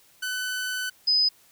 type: tone pair in turn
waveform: sawtooth / sine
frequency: 1504 / 5018 Hz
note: F#6 / D#8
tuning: +28 / +14 cents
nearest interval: octave + major sixth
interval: 2086 cents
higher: second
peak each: -24 / -18 dBFS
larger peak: second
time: 0.22-0.9 / 1.07-1.29 s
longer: first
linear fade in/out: 10 ms
effects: white hiss -58 dBFS RMS until 1.51 s